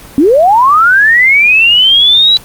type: linear sweep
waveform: sine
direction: up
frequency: 256.3 to 3951 Hz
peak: -3 dBFS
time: 0.18-2.37 s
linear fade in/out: 0 ms
effects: pink hiss -33 dBFS RMS until 2.44 s + Opus 24 kbps

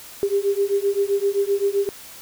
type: beating tone pair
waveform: sine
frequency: 395.6 / 403.3 Hz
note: G4 / G4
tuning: +16 / +49 cents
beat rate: 7.7 Hz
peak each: -21 dBFS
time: 0.23-1.89 s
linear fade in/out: 0 ms
effects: white hiss -41 dBFS RMS until 2.21 s

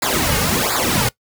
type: noise with flanger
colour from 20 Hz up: pink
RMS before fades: -18 dBFS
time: 0.02-1.09 s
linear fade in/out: 5 ms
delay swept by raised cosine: 0.33 to 3.03 ms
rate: 1.4 Hz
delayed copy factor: -1
effects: noise-tail reverb RT60 0.1 s tail -20 dB re dry

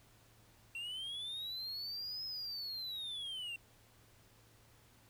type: linear two-way sweep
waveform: triangle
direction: up then down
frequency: 2709 to 5150 to 2709 Hz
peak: -39 dBFS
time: 0.75-3.56 s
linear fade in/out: 2 ms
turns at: 2.25 s
effects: added 112 Hz sine -68 dBFS peak until 5.09 s + pink hiss -66 dBFS RMS until 5.09 s

